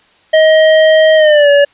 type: tone with pitch glide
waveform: square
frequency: 630 to 571.1 Hz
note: D#5 to D5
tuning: +21 to -49 cents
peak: -5 dBFS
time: 0.33-1.65 s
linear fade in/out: 10 ms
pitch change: -170 cents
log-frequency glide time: 1.16-1.5 s
effects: white hiss -49 dBFS RMS until 1.73 s + resampled to 8000 Hz